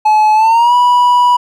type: tone with pitch glide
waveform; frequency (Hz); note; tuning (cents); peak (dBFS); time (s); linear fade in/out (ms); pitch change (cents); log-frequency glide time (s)
triangle; 857 to 978.8; A5 to B5; -46 to -16; -4; 0.05-1.37; 10; +230; 0.34-0.74
effects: none